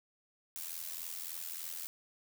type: noise with amplitude modulation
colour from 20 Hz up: blue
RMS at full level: -39 dBFS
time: 0.56-1.87 s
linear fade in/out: 0 ms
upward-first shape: sine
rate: 83.4 Hz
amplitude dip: 75%
effects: none